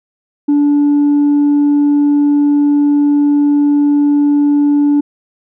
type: tone with tanh clipping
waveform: triangle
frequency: 290 Hz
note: D4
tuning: 22 cents flat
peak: -8 dBFS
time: 0.48-5.01 s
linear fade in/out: 10 ms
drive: 6 dB
effects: none